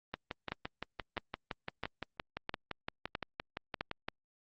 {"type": "two click trains", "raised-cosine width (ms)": 0.3, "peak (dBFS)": [-20, -18], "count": [24, 6], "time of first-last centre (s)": [[0.14, 4.085], [0.52, 3.809]], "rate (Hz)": [5.83, 1.52], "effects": ["low-pass 4000 Hz 12 dB/octave", "Opus 24 kbps"]}